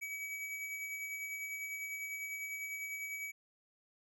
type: tone with tremolo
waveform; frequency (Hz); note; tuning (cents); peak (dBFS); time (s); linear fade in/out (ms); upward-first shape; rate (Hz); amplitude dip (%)
square; 2277; C#7; +46; -39; 0.01-3.32; 20; sine; 10; 35
effects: none